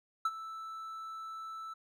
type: tone with ADSR envelope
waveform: triangle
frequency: 1318.5 Hz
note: E6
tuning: in tune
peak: -24 dBFS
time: 0.25-1.74 s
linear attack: 5 ms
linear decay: 43 ms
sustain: -15 dB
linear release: 11 ms
effects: none

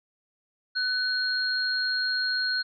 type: tone pair together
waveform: sine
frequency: 1501 / 4245 Hz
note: F#6 / C8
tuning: +24 / +24 cents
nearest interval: octave + tritone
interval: 1800 cents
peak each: -27 dBFS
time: 0.75-2.63 s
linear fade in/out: 20 ms
effects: none

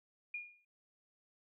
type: tone with exponential decay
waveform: sine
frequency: 2428 Hz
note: D#7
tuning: 43 cents flat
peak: -36 dBFS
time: 0.34-0.65 s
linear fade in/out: 5 ms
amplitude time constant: 66 ms
effects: noise-tail reverb RT60 0.1 s tail -19 dB re dry

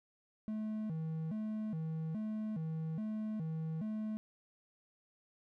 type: tone with vibrato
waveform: triangle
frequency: 185.8 Hz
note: F#3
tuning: 7 cents sharp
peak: -34 dBFS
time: 0.48-4.17 s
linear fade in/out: 0 ms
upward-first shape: square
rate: 1.2 Hz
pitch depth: 260 cents each way
effects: none

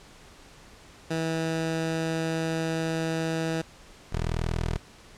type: tone pair in turn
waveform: 15% pulse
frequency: 162.3 / 40.75 Hz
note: E3 / E1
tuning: -27 / -19 cents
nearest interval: 2 octaves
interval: 2392 cents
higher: first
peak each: -20 dBFS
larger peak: neither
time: 1.1-3.62 / 4.12-4.78 s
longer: first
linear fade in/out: 10 ms
effects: pink hiss -51 dBFS RMS until 5.17 s + low-pass 8000 Hz 12 dB/octave

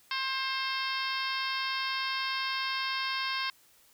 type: harmonic tone with a mistuned harmonic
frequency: 530 Hz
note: C5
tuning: 22 cents sharp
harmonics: 2 / 3 / 4 / 5 / 6 / 7 / 8 / 9 / 10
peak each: -35 / -37 / -38 / -39 / -40 / -40 / -41 / -42 / -42 dBFS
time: 0.11-3.5 s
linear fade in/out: 2 ms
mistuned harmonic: 8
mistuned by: +43 cents
effects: white hiss -62 dBFS RMS until 3.93 s

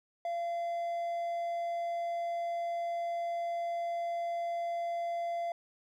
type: tone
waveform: triangle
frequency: 685 Hz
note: F5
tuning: 34 cents flat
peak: -30 dBFS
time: 0.25-5.52 s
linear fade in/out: 2 ms
effects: none

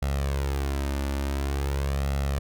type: tone with flanger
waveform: sawtooth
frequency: 69.3 Hz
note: C#2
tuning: in tune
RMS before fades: -27 dBFS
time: 0.02-2.39 s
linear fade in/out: 5 ms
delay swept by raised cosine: 1.5 to 3.4 ms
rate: 0.47 Hz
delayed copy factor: +0.6
effects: none

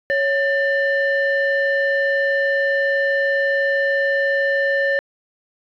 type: tone pair together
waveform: sine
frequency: 554.4 / 1786.2 Hz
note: C#5 / A6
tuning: 0 / +26 cents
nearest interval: octave + minor sixth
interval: 2026 cents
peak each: -17 dBFS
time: 0.1-4.99 s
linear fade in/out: 0 ms
effects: tanh soft clip ceiling -12 dBFS

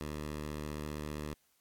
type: tone with vibrato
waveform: 10% pulse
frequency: 75.1 Hz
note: D2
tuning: 39 cents sharp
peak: -30 dBFS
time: 0.01-1.34 s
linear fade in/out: 0 ms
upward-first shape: triangle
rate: 9.6 Hz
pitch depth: 9 cents each way
effects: white hiss -73 dBFS RMS until 1.6 s + AAC 64 kbps

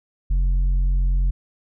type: tone with tanh clipping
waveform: sine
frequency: 44.81 Hz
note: F1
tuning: 45 cents sharp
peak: -17 dBFS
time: 0.3-1.31 s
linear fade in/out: 10 ms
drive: 5 dB
effects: none

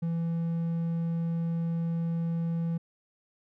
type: tone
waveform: triangle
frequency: 166.9 Hz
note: E3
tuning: 22 cents sharp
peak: -25 dBFS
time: 0.02-2.78 s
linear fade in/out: 10 ms
effects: none

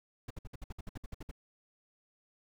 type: noise bursts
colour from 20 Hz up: brown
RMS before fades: -41 dBFS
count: 13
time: 0.28-1.313 s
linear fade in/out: 5 ms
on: 25 ms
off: 59 ms
effects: none

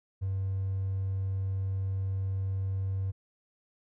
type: tone with hard clipping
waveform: triangle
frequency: 96.1 Hz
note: G2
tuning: 34 cents flat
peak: -29 dBFS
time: 0.21-3.12 s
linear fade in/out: 20 ms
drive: 4 dB
effects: none

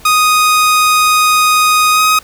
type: tone with pitch glide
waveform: sawtooth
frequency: 1244.5 to 1257.5 Hz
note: D#6 to D#6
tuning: 0 to +18 cents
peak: -4 dBFS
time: 0.05-2.19 s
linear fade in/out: 5 ms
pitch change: +18 cents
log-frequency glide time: 1.92-2.01 s
effects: pink hiss -39 dBFS RMS until 2.23 s

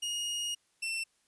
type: tone pair in turn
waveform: sawtooth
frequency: 2869 / 2690 Hz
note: F7 / E7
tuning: +46 / +34 cents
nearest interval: minor second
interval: 112 cents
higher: first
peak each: -29 / -29 dBFS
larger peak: neither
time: 0.02-0.55 / 0.82-1.04 s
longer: first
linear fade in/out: 10 ms
effects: white hiss -72 dBFS RMS until 1.27 s + resampled to 24000 Hz

